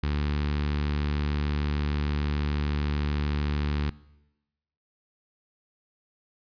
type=tone with notch filter; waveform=sawtooth; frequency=73.42 Hz; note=D2; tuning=in tune; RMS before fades=-27 dBFS; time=0.03-3.9 s; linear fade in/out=5 ms; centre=620 Hz; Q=1.1; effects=noise-tail reverb RT60 1.0 s tail -21 dB re dry + resampled to 11025 Hz